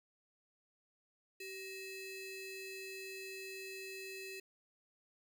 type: ring-modulated tone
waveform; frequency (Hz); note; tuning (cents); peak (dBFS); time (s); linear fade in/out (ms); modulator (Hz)
35% pulse; 1494; F#6; +16; -40; 1.4-4.4; 5; 1110
effects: none